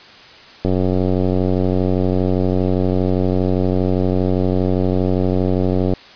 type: click train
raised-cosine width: 2 ms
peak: -5 dBFS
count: 490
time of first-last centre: 0.65-5.936 s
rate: 92.5 Hz
effects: white hiss -41 dBFS RMS until 6.15 s + resampled to 11025 Hz